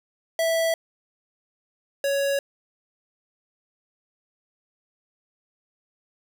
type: tone pair in turn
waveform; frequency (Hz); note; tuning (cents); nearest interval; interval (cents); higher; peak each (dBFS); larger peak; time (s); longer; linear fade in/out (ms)
square; 657 / 557.4; E5 / C#5; -6 / +9; minor third; 285; first; -21 / -22; first; 0.39-0.74 / 2.04-2.39; neither; 2
effects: none

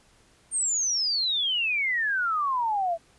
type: exponential sweep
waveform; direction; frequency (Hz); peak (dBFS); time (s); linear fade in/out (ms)
sine; down; 8870 to 650; -23; 0.51-2.98; 50
effects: pink hiss -60 dBFS RMS until 3.18 s + resampled to 24000 Hz

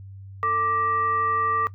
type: tone with frequency modulation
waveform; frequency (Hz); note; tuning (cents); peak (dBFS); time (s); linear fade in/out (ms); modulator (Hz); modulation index
sine; 1175; D6; +1; -20; 0.43-1.67; 0; 728; 0.5
effects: noise-tail reverb RT60 0.1 s tail -18 dB re dry + added 97 Hz sine -38 dBFS peak until 1.74 s

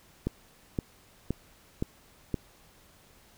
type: click train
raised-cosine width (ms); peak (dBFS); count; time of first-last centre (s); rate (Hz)
3; -15; 5; 0.27-2.343; 1.93
effects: pink hiss -59 dBFS RMS until 3.37 s

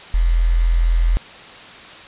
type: tone with quantisation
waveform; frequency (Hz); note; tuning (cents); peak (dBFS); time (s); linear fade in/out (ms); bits
sine; 42.06; E1; +36; -12; 0.14-1.17; 0; 6
effects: white hiss -38 dBFS RMS until 2.07 s + resampled to 8000 Hz

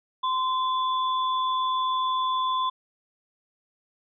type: tone pair together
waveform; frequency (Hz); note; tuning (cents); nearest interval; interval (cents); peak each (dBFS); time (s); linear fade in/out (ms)
sine; 1032 / 3461; C6 / A7; -24 / -29; octave + major sixth; 2095; -23 / -33; 0.23-2.7; 10
effects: none

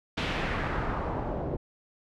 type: noise with low-pass filter sweep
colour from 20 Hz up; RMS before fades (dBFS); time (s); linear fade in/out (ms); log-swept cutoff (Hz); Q
pink; -31; 0.17-1.57; 10; 3300 to 510; 1.4
effects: none

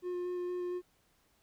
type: tone with vibrato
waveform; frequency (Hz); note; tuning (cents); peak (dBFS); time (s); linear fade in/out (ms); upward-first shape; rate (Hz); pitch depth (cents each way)
triangle; 357.3; F4; +40; -32; 0.02-0.82; 50; square; 4.3; 8
effects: pink hiss -71 dBFS RMS until 1.42 s

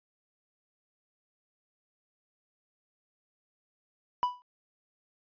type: tone with exponential decay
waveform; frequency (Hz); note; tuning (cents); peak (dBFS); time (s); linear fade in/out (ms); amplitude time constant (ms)
triangle; 987.8; B5; 0; -19; 4.23-4.42; 0; 41
effects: resampled to 11025 Hz

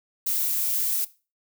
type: noise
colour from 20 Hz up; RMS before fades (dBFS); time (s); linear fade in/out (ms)
violet; -25; 0.26-1.05; 10
effects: noise-tail reverb RT60 0.3 s tail -17 dB re dry

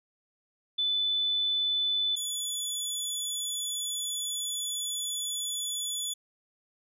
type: tone pair in turn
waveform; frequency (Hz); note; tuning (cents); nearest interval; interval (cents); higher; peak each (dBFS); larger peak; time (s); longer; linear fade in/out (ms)
sine / 20% pulse; 3499 / 3439; A7 / A7; -10 / -40; unison; 30; first; -25; neither; 0.78-2.16 / 2.16-6.14; second; 10
effects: none

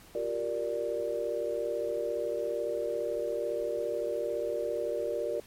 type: chord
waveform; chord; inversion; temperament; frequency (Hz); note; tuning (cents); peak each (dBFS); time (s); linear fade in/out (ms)
sine; G minor seventh; third; equal with one note detuned; 354.3 / 392 / 466.2 / 587.3; F4 / G4 / Bb4 / D5; +25 / 0 / 0 / 0; -38 / -38 / -33 / -33; 0.15-5.4; 2
effects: pink hiss -55 dBFS RMS until 5.46 s + MP3 64 kbps

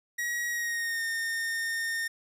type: tone with pitch glide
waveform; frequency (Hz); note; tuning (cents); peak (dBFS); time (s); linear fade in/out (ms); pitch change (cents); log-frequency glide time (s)
45% pulse; 1905 to 1827.4; A#6 to A#6; +37 to -35; -29; 0.18-2.08; 10; -72; 0.49-1.03
effects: none

